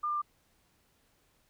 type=tone with pitch steps; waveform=sine; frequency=1203 / 1196.1 / 1189.2 Hz; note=D6 / D6 / D6; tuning=+41 / +31 / +21 cents; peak=-29 dBFS; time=0.03-0.219 s; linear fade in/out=10 ms; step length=63 ms; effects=pink hiss -70 dBFS RMS until 1.49 s